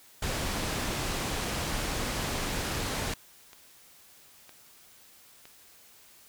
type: low-pass noise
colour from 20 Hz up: pink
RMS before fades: -32 dBFS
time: 0.22-3.14 s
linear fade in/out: 5 ms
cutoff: 9600 Hz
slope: 12 dB/octave
type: click train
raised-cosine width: 0.2 ms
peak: -31 dBFS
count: 4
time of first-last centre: 2.57-5.455 s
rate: 1.04 Hz
effects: white hiss -56 dBFS RMS until 6.28 s